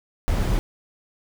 brown noise, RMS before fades -21 dBFS, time 0.28-0.59 s, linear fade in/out 0 ms, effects none

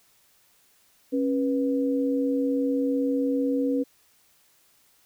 sine tone pair together, 273.2 / 488.9 Hz, C#4 / B4, -25 / -18 cents, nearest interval minor seventh, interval 1007 cents, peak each -23 / -27 dBFS, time 1.12-3.84 s, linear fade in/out 20 ms, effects white hiss -62 dBFS RMS until 5.05 s

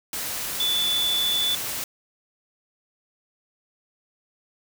sine tone in noise, 3475 Hz, A7, 22 cents flat, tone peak -21 dBFS, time 0.6-1.55 s, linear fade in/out 2 ms, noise white, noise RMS -30 dBFS, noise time 0.13-1.84 s, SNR +6 dB, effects none

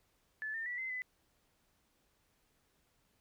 sine tone with pitch steps, 1734 / 1807 / 1955 / 2060 / 2008 Hz, A6 / A6 / B6 / C7 / B6, -26 / +46 / -18 / -28 / +28 cents, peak -37 dBFS, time 0.42-1.02 s, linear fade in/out 0 ms, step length 120 ms, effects pink hiss -75 dBFS RMS until 3.2 s

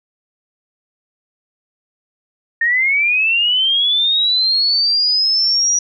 sine linear sweep, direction up, 1818 to 5810 Hz, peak -12 dBFS, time 2.61-5.79 s, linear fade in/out 5 ms, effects none

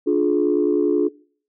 sine chord, D diminished, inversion none, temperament just, 293.7 / 352.4 / 422.9 Hz, D4 / F4 / Ab4, 0 / +16 / +31 cents, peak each -19 dBFS, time 0.06-1.09 s, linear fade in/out 20 ms, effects noise-tail reverb RT60 0.5 s tail -22 dB re dry + tanh soft clip ceiling -8 dBFS

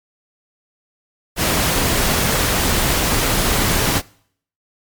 pink noise, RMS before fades -17 dBFS, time 1.36-4.02 s, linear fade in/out 50 ms, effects noise-tail reverb RT60 0.6 s tail -23 dB re dry + MP3 96 kbps

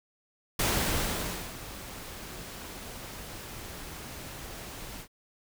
pink noise with ADSR envelope, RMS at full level -26 dBFS, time 0.59-5.08 s, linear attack 6 ms, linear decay 920 ms, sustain -16 dB, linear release 80 ms, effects none

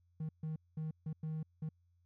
triangle tone bursts at uneven times, 156.9 Hz, D#3, 15 cents sharp, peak -34 dBFS, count 6, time 0.2-0.29 / 0.43-0.56 / 0.77-0.91 / 1.06-1.13 / 1.23-1.43 / 1.62-1.69 s, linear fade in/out 5 ms, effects tanh soft clip ceiling -31 dBFS + added 87 Hz sine -69 dBFS peak until 2.05 s

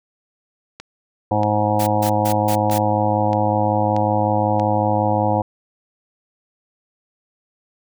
click train, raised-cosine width 0.2 ms, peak -16 dBFS, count 7, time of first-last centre 0.8-4.597 s, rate 1.58 Hz
harmonic tone, 105.4 Hz, G#2, 26 cents sharp, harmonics 1 / 2 / 3 / 5 / 6 / 7 / 8 / 9, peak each -22 / -25 / -25 / -22 / -28 / -22 / -23 / -26 dBFS, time 1.31-5.42 s, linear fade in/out 5 ms
white noise bursts, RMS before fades -28 dBFS, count 5, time 1.79-2.785 s, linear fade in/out 10 ms, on 79 ms, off 150 ms
effects none

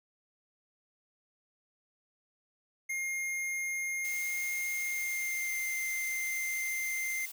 square tone with pitch glide, 2129 to 2091 Hz, C7 to C7, +30 to -2 cents, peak -33 dBFS, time 2.89-7.26 s, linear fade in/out 10 ms, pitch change -32 cents, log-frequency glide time 4.78-5.78 s
blue noise, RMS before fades -43 dBFS, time 4.04-7.32 s, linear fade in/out 10 ms
effects none

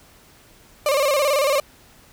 35% pulse tone with vibrato, 566 Hz, C#5, 36 cents sharp, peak -15 dBFS, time 0.86-1.6 s, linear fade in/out 2 ms, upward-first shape square, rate 18 Hz, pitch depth 85 cents each way, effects pink hiss -51 dBFS RMS until 2.12 s

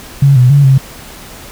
sine tone with pitch steps, 139.1 / 125.1 / 142.2 / 134 Hz, C#3 / B2 / C#3 / C3, +6 / +23 / +45 / +42 cents, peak -3 dBFS, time 0.22-0.78 s, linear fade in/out 5 ms, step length 140 ms, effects pink hiss -32 dBFS RMS until 1.51 s

